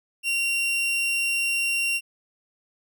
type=tone; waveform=40% pulse; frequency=2755 Hz; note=F7; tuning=24 cents flat; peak=-21 dBFS; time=0.23-2.01 s; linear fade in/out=50 ms; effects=none